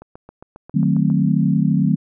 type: click train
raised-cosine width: 1 ms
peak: -24 dBFS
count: 9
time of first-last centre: 0.02-1.101 s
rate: 7.4 Hz
type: chord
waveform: sine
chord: D# diminished seventh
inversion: none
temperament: equal with one note detuned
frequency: 153.33 / 185 / 220 / 261.6 Hz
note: D#3 / F#3 / A3 / C4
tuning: -25 / 0 / 0 / 0 cents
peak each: -18 / -18 / -20 / -22 dBFS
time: 0.74-1.96 s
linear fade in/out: 10 ms
effects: none